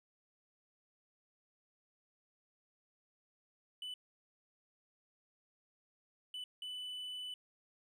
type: tone bursts at uneven times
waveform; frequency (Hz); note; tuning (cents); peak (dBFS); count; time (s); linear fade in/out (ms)
triangle; 2991; F#7; +18; -40; 3; 3.82-3.94 / 6.34-6.44 / 6.62-7.34; 2
effects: none